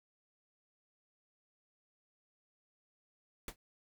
pink noise with exponential decay, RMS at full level -38 dBFS, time 3.48-3.56 s, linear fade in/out 2 ms, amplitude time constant 17 ms, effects none

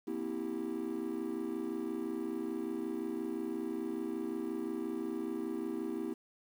triangle chord, C dominant seventh, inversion third, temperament just, 235.5 / 261.6 / 327 / 392.4 Hz, Bb3 / C4 / E4 / G4, +18 / 0 / -14 / +2 cents, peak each -39 / -39 / -35 / -38 dBFS, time 0.07-6.14 s, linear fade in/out 10 ms, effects tanh soft clip ceiling -28 dBFS + 10-bit

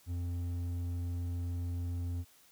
sine tone with hard clipping, 87.31 Hz, F2, in tune, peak -35 dBFS, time 0.06-2.25 s, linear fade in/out 50 ms, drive 6 dB, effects white hiss -63 dBFS RMS until 2.51 s

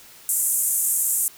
pink band-pass noise, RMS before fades -22 dBFS, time 0.29-1.28 s, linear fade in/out 0 ms, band 7500 to 14000 Hz, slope 48 dB/octave, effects white hiss -47 dBFS RMS until 1.37 s

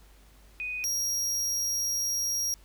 sine / 40% pulse tone pair in turn, 2489 / 5641 Hz, D#7 / F8, 0 / +16 cents, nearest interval octave + major second, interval 1416 cents, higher second, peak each -31 / -26 dBFS, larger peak second, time 0.6-0.84 / 0.84-2.54 s, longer second, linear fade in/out 0 ms, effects added 50 Hz sine -53 dBFS peak until 2.64 s + pink hiss -60 dBFS RMS until 2.64 s

